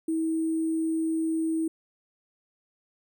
sine tone with sample-and-hold, 322 Hz, E4, 41 cents flat, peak -24 dBFS, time 0.08-1.68 s, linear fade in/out 5 ms, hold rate 8820 Hz, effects none

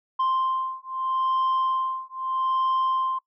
sine beating tone pair, 1046.5 / 1047.29 Hz, C6 / C6, 0 / +1 cents, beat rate 0.79 Hz, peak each -24 / -24 dBFS, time 0.19-3.19 s, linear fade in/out 10 ms, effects noise-tail reverb RT60 0.1 s tail -21 dB re dry + tanh soft clip ceiling -19 dBFS

